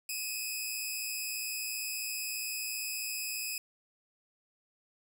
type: tone pair together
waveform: 10% pulse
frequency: 2489 / 2604 Hz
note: D#7 / E7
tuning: 0 / -22 cents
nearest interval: minor second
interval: 78 cents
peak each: -27 / -31 dBFS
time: 0.09-3.58 s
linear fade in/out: 2 ms
effects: none